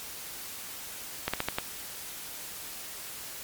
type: slowing click train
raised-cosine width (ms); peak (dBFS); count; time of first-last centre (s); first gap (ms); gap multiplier
0.3; -11; 5; 1.28-1.585; 56; 1.21
effects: white hiss -41 dBFS RMS until 3.43 s + MP3 96 kbps